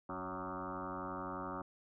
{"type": "tone with frequency modulation", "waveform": "sine", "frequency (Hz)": 739, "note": "F#5", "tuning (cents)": -2, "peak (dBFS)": -39, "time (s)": [0.09, 1.62], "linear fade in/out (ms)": 5, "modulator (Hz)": 91.5, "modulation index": 6.5, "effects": []}